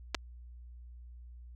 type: clicks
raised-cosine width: 0.2 ms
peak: -14 dBFS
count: 2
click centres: 0.146 / 0.149 s
effects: added 60 Hz sine -47 dBFS peak until 1.55 s